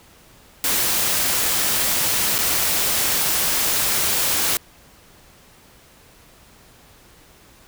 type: noise with dropouts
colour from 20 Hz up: white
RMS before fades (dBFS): -20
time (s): 0.64-4.57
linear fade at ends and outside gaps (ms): 1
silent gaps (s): 2.382-2.387
effects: pink hiss -50 dBFS RMS until 7.67 s